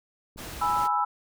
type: click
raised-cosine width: 3 ms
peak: -33 dBFS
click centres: 0.361 s
type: noise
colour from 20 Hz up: pink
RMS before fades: -39 dBFS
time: 0.37-0.88 s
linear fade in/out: 20 ms
type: chord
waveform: sine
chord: E major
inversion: first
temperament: equal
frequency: 830.6 / 987.8 / 1318.5 Hz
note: G#5 / B5 / E6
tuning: 0 / 0 / 0 cents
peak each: -27 / -27 / -26 dBFS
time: 0.61-1.05 s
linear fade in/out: 10 ms
effects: none